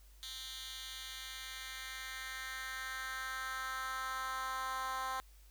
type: tone with high-pass filter sweep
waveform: 10% pulse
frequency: 261.6 Hz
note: C4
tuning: in tune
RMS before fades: -42 dBFS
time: 0.23-5.2 s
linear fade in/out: 0 ms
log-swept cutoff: 3400 to 940 Hz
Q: 2.4
effects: added 50 Hz sine -57 dBFS peak until 5.5 s + white hiss -67 dBFS RMS until 5.5 s